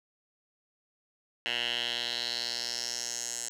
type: tone with band-pass filter sweep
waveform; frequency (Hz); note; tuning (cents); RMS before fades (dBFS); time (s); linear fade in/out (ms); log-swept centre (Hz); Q
10% pulse; 119.7; A#2; +46; -34; 1.46-3.49; 0; 2700 to 7500; 3.9
effects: none